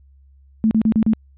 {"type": "tone bursts", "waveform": "sine", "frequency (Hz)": 220, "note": "A3", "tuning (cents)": 0, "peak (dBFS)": -12, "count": 5, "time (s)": [0.64, 1.134], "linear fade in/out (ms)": 0, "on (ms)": 70, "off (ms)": 36, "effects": ["added 68 Hz sine -47 dBFS peak until 1.37 s", "resampled to 8000 Hz"]}